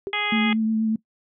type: tone with exponential decay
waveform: sine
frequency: 393.7 Hz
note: G4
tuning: 8 cents sharp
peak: -21 dBFS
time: 0.07-0.15 s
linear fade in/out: 0 ms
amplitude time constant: 16 ms
type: harmonic tone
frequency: 415.3 Hz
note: G#4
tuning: in tune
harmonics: 1 / 2 / 3 / 4 / 5 / 6 / 7 / 8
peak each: -37 / -31 / -32 / -35 / -26 / -31 / -35 / -30 dBFS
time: 0.13-0.53 s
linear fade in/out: 2 ms
type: tone with vibrato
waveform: sine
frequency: 220.5 Hz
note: A3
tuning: 4 cents sharp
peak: -19 dBFS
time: 0.32-0.96 s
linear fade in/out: 5 ms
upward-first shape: triangle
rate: 8.3 Hz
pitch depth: 22 cents each way
effects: noise-tail reverb RT60 0.1 s tail -20 dB re dry